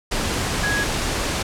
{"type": "tone in noise", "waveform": "sine", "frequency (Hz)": 1661.2, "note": "G#6", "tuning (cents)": 0, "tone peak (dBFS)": -21, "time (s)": [0.63, 0.84], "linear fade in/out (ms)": 10, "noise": "pink", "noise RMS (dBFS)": -23, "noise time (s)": [0.11, 1.43], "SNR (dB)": -1, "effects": ["low-pass 9000 Hz 12 dB/octave"]}